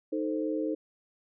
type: chord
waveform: sine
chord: A diminished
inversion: second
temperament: equal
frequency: 311.1 / 440 / 523.3 Hz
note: Eb4 / A4 / C5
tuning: 0 / 0 / 0 cents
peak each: -30 / -34 / -35 dBFS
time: 0.12-0.75 s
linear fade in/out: 10 ms
effects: none